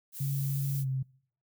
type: noise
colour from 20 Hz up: violet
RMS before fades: -41 dBFS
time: 0.12-0.85 s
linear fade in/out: 50 ms
type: tone with pitch glide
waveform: sine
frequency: 138.59 to 132.1 Hz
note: C#3 to C3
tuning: 0 to +17 cents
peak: -28 dBFS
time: 0.2-1.03 s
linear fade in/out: 10 ms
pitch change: -83 cents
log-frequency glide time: 0.78-0.88 s
effects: noise-tail reverb RT60 0.6 s tail -25 dB re dry